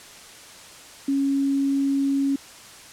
sine tone, 276 Hz, C#4, 7 cents flat, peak -19 dBFS, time 1.08-2.36 s, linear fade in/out 5 ms, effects white hiss -44 dBFS RMS until 2.92 s + low-pass 9000 Hz 12 dB/octave

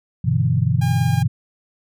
sine chord, E minor seventh, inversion first, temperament equal, 98 / 123.47 / 146.83 / 164.81 Hz, G2 / B2 / D3 / E3, 0 / 0 / 0 / 0 cents, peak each -22 / -18 / -22 / -22 dBFS, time 0.24-1.28 s, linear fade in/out 10 ms
sawtooth tone, 808 Hz, G#5, 48 cents flat, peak -24 dBFS, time 0.81-1.23 s, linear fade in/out 10 ms
effects none

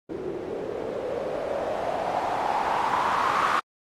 blue noise with low-pass filter sweep, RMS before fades -27 dBFS, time 0.09-3.6 s, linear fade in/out 10 ms, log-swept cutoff 360 to 1200 Hz, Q 4.6, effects AAC 48 kbps

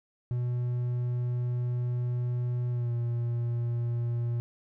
triangle tone with pitch glide, 122.4 to 118.71 Hz, B2 to A#2, -15 to +32 cents, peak -25 dBFS, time 0.31-4.4 s, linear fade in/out 0 ms, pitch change -53 cents, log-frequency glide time 2.7-2.92 s, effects none

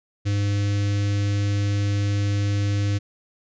square tone with notch filter, 101.4 Hz, G#2, 41 cents flat, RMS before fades -22 dBFS, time 0.25-2.99 s, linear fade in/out 20 ms, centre 870 Hz, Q 0.59, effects resampled to 16000 Hz

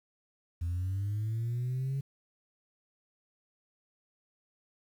sine linear sweep, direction up, 83.2 to 138.59 Hz, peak -28 dBFS, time 0.61-2.01 s, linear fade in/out 10 ms, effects tanh soft clip ceiling -28 dBFS + 10-bit

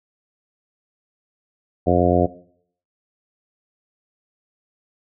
harmonic tone, 88.5 Hz, F2, 23 cents sharp, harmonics 1 / 2 / 3 / 4 / 5 / 6 / 7 / 8, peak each -22 / -22 / -22 / -22 / -22 / -22 / -22 / -22 dBFS, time 1.86-2.27 s, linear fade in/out 20 ms, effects noise-tail reverb RT60 0.6 s tail -18 dB re dry

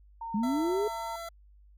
sine tone, 915 Hz, A#5, 32 cents flat, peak -35 dBFS, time 0.21-1.16 s, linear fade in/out 5 ms
sine linear sweep, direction up, 197.8 to 432.8 Hz, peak -26 dBFS, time 0.34-0.88 s, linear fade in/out 5 ms
25% pulse tone with pitch glide, 668 to 672.6 Hz, E5 to E5, +23 to +35 cents, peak -34 dBFS, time 0.43-1.29 s, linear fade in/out 5 ms, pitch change +12 cents, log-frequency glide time 0.81-1.13 s
effects added 50 Hz sine -54 dBFS peak until 1.77 s

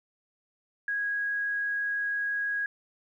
sine tone, 1651 Hz, G#6, 11 cents flat, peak -27 dBFS, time 0.88-2.66 s, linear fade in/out 2 ms, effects 11-bit

